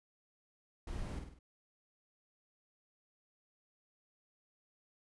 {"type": "noise with echo", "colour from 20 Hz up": "brown", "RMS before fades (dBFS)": -41, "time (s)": [0.87, 1.19], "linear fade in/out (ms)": 5, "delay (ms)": 50, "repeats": 4, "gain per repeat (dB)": -5, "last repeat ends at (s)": 1.39, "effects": ["resampled to 24000 Hz"]}